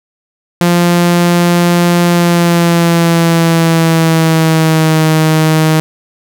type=tone with pitch glide; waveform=sawtooth; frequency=173.8 to 157.54 Hz; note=F3 to D#3; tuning=-8 to +22 cents; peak=-3 dBFS; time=0.61-5.8 s; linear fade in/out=0 ms; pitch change=-170 cents; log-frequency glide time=2.06-5.07 s; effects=none